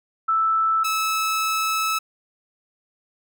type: tone pair in turn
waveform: sine / sawtooth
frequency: 1318.5 / 1302.6 Hz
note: E6 / E6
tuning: 0 / -21 cents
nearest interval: unison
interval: 21 cents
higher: first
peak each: -17 dBFS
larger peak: neither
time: 0.28-0.84 / 0.84-1.99 s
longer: second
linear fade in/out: 10 ms
effects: none